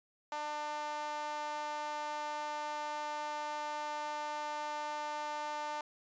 sawtooth tone with high-pass filter, 298.8 Hz, D4, 30 cents sharp, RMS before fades -39 dBFS, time 0.32-5.81 s, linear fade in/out 2 ms, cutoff 820 Hz, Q 3.9, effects resampled to 16000 Hz

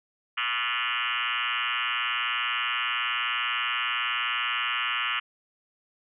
sine tone with frequency modulation, 2093 Hz, C7, in tune, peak -25 dBFS, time 0.37-5.2 s, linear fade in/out 10 ms, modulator 121 Hz, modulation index 7.8, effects none

